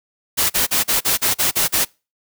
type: noise bursts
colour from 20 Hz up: white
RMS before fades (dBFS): -17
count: 9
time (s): 0.37-1.852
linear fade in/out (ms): 20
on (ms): 130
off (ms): 39
effects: noise-tail reverb RT60 0.3 s tail -26 dB re dry